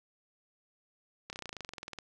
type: slowing click train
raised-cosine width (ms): 0.2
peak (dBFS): -24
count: 18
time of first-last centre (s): 1.3-1.987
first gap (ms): 29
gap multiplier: 1.04
effects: none